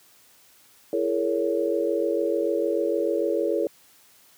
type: chord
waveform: sine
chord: A# half-diminished seventh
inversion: second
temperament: just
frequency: 335.6 / 419.5 / 466.2 / 559.4 Hz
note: E4 / G#4 / A#4 / C#5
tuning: +31 / +17 / 0 / +16 cents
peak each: -27 dBFS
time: 0.93-3.67 s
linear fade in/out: 2 ms
effects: white hiss -56 dBFS RMS until 4.37 s + high-pass 80 Hz 12 dB/octave